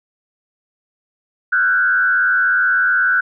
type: tone with frequency modulation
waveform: sine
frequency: 1496 Hz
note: F#6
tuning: 19 cents sharp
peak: -12 dBFS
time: 1.52-3.21 s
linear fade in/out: 10 ms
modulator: 96.4 Hz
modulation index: 0.94
effects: none